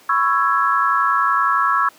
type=chord; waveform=sine; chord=C# minor seventh; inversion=third; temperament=just; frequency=997.9 / 1108.7 / 1330.5 / 1663.1 Hz; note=B5 / C#6 / E6 / G#6; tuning=+18 / 0 / +16 / +2 cents; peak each=-24 / -18 / -18 / -22 dBFS; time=0.09-1.89 s; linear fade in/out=5 ms; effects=pink hiss -48 dBFS RMS until 1.98 s + high-pass 300 Hz 12 dB/octave